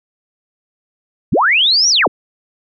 sine linear two-way sweep, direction up then down, 63.2 to 5920 to 63.2 Hz, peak -9 dBFS, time 1.32-2.08 s, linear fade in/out 10 ms, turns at 1.89 s, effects none

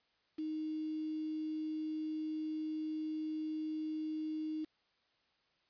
sine tone with quantisation, 311.1 Hz, D#4, in tune, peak -36 dBFS, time 0.38-4.65 s, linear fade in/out 10 ms, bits 9, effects white hiss -75 dBFS RMS until 5.69 s + resampled to 11025 Hz

